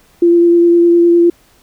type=tone with vibrato; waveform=sine; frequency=343 Hz; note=F4; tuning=31 cents flat; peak=-5 dBFS; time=0.22-1.3 s; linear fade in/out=5 ms; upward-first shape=sine; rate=9.8 Hz; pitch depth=12 cents each way; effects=pink hiss -50 dBFS RMS until 1.62 s